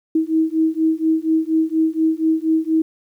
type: beating tone pair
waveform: sine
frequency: 317.7 / 321.9 Hz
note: D#4 / E4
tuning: +36 / -41 cents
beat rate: 4.2 Hz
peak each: -18 / -18 dBFS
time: 0.15-2.82 s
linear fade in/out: 5 ms
effects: 9-bit